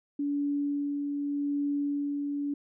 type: tone with tremolo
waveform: sine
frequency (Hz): 286.5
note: D4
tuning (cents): -43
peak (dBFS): -26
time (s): 0.19-2.54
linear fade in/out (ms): 5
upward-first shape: sine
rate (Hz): 0.84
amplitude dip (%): 30
effects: none